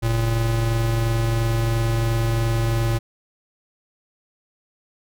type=tone pair together; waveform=square; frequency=45.77 / 114.4 Hz; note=F#1 / A#2; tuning=-18 / -32 cents; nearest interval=octave + major third; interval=1586 cents; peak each=-26 / -20 dBFS; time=0.02-2.99 s; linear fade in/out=20 ms; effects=none